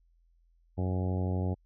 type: harmonic tone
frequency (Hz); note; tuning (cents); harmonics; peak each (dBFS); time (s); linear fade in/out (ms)
92.2; F#2; -6; 1 / 2 / 3 / 4 / 5 / 6 / 7 / 8 / 9; -29 / -35 / -39 / -41 / -43 / -45 / -46 / -47 / -48; 0.77-1.55; 20
effects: added 42 Hz sine -63 dBFS peak until 1.65 s